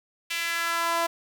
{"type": "tone with high-pass filter sweep", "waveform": "sawtooth", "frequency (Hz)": 336.2, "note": "E4", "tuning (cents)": 34, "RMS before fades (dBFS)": -27, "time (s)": [0.3, 1.07], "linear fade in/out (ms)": 10, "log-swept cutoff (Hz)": [2500, 770], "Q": 2.2, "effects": []}